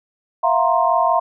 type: tone cluster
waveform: sine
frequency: 665 / 710 / 932 / 1054 Hz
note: E5 / F5 / A#5 / C6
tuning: +15 / +28 / -1 / +12 cents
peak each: -19 dBFS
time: 0.43-1.2 s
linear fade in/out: 10 ms
effects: none